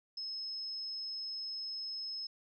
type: tone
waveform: sine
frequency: 5180 Hz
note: E8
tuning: 31 cents flat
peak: -38 dBFS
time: 0.17-2.27 s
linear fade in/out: 5 ms
effects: none